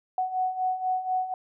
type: beating tone pair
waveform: sine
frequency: 740 / 744.1 Hz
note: F#5 / F#5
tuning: 0 / +10 cents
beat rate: 4.1 Hz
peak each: -31 / -26 dBFS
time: 0.18-1.34 s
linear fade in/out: 2 ms
effects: none